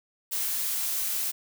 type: noise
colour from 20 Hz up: blue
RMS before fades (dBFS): -29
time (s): 0.31-1.32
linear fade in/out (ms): 20
effects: none